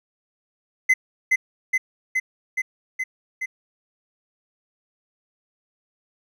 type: tone with echo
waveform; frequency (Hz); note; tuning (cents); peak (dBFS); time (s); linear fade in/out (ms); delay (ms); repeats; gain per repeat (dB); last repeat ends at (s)
triangle; 2045; C7; -40; -11; 0.89-0.94; 10; 420; 6; -2; 3.46
effects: none